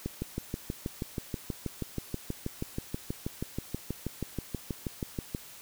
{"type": "click train", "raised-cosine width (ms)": 3, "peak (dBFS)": -19, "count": 34, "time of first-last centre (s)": [0.06, 5.348], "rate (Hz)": 6.24, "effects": ["white hiss -49 dBFS RMS until 5.61 s"]}